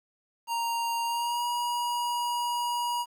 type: tone with pitch glide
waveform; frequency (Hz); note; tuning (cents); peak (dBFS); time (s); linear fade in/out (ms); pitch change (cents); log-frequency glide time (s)
square; 932.3 to 960.2; A#5 to B5; 0 to -49; -28; 0.47-3.06; 50; +51; 1.04-1.45
effects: 10-bit